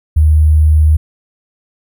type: tone with sample-and-hold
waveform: sine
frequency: 77 Hz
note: D#2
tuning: 17 cents flat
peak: -5 dBFS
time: 0.16-0.97 s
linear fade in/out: 10 ms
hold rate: 11025 Hz
effects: none